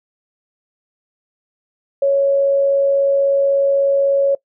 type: tone with amplitude modulation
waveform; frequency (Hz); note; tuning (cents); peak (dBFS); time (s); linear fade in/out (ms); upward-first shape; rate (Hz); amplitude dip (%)
sine; 554.4; C#5; 0; -10; 2.02-4.35; 5; sine; 96.3; 25
effects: noise-tail reverb RT60 0.1 s tail -21 dB re dry